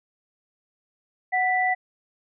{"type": "tone pair together", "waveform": "sine", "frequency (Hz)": [740, 1975.5], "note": ["F#5", "B6"], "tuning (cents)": [0, 0], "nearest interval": "octave + perfect fourth", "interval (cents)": 1700, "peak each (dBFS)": [-22, -23], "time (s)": [1.32, 1.75], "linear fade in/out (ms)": 20, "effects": []}